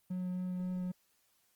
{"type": "tone with vibrato", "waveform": "triangle", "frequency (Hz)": 182, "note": "F#3", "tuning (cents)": -28, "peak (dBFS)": -32, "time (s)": [0.1, 0.92], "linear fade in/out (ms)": 10, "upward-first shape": "triangle", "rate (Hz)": 3.7, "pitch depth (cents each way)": 9, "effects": ["white hiss -73 dBFS RMS until 1.55 s", "Opus 24 kbps"]}